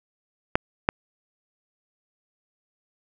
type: clicks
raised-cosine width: 0.5 ms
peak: -3 dBFS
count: 2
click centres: 0.555 / 0.889 s
effects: none